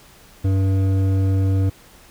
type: tone with hard clipping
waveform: sine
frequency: 96.1 Hz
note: G2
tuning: 34 cents flat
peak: -17 dBFS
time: 0.44-1.7 s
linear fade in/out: 10 ms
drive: 10 dB
effects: pink hiss -48 dBFS RMS until 2.1 s